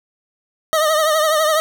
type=tone with vibrato; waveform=25% pulse; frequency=622.3 Hz; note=D#5; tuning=in tune; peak=-10 dBFS; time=0.73-1.6 s; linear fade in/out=0 ms; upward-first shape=triangle; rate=12 Hz; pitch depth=75 cents each way; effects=none